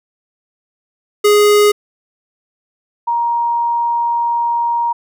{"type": "tone pair in turn", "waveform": ["square", "sine"], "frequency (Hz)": [415.3, 941], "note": ["G#4", "A#5"], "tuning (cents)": [0, 16], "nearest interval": "octave + major second", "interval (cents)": 1416, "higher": "second", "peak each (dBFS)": [-8, -13], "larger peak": "first", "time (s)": [[1.24, 1.72], [3.07, 4.93]], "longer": "second", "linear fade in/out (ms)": 10, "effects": []}